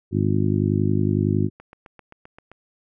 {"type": "harmonic tone", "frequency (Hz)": 50.9, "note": "G#1", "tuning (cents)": -34, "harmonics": [2, 3, 4, 5, 6, 7], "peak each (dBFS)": [-22, -24, -25, -26, -27, -27], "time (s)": [0.11, 1.5], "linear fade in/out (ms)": 50}
{"type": "click train", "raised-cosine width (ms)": 0.5, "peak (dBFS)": -28, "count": 8, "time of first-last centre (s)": [1.6, 2.516], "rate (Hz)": 7.64}
{"effects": []}